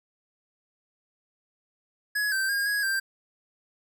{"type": "tone with pitch steps", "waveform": "square", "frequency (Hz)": [1681, 1558, 1621, 1661, 1577], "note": ["G#6", "G6", "G#6", "G#6", "G6"], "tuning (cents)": [20, -11, -42, 0, 10], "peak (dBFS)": -25, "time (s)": [2.15, 3], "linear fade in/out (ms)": 10, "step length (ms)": 170, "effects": []}